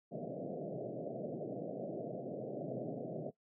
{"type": "band-pass noise", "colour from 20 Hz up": "white", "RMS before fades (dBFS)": -42, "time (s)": [0.11, 3.31], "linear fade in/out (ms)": 20, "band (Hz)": [120, 680], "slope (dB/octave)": 96, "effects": ["noise-tail reverb RT60 0.1 s tail -18 dB re dry"]}